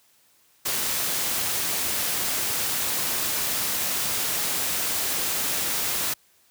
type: noise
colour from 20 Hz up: white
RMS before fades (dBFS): -26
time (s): 0.65-6.14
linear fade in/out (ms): 10
effects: white hiss -61 dBFS RMS until 6.5 s + high-pass 60 Hz 12 dB/octave